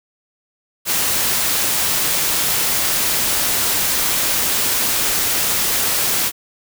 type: noise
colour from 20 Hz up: white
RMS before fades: -18 dBFS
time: 0.85-6.32 s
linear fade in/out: 50 ms
effects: none